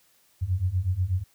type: beating tone pair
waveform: sine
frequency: 87.5 / 95.7 Hz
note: F2 / G2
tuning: +4 / -41 cents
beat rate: 8.2 Hz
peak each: -27 / -25 dBFS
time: 0.41-1.24 s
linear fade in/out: 20 ms
effects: white hiss -63 dBFS RMS until 1.34 s